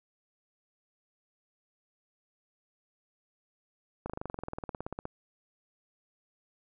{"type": "slowing click train", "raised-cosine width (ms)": 1, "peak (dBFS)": -22, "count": 21, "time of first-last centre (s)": [4.06, 5.054], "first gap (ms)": 37, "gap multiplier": 1.03, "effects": []}